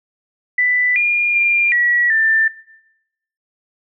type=tone with pitch steps; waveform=sine; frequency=1986 / 2416 / 2396 / 1928 / 1781 Hz; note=B6 / D7 / D7 / B6 / A6; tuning=+9 / +48 / +34 / -42 / +21 cents; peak=-12 dBFS; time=0.58-2.48 s; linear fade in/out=5 ms; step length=380 ms; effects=noise-tail reverb RT60 0.9 s tail -20 dB re dry